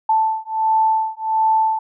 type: beating tone pair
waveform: sine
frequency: 880 / 881.4 Hz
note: A5 / A5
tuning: 0 / +3 cents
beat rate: 1.4 Hz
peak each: -18 dBFS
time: 0.09-1.79 s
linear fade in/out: 5 ms
effects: none